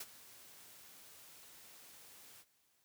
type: noise with ADSR envelope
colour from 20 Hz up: white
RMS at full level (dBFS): -43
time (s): 0-2.45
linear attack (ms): 6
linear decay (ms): 40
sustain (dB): -15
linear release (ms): 53
effects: white hiss -75 dBFS RMS until 2.84 s + high-pass 60 Hz 12 dB/octave